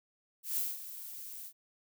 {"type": "noise with ADSR envelope", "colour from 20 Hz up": "violet", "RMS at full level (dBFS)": -32, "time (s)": [0.43, 1.53], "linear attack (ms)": 140, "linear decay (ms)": 200, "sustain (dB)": -13, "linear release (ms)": 72, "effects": []}